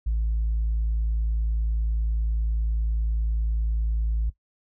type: tone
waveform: sine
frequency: 55 Hz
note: A1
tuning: in tune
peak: -20 dBFS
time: 0.06-4.3 s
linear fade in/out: 10 ms
effects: noise-tail reverb RT60 0.1 s tail -17 dB re dry + tanh soft clip ceiling -19 dBFS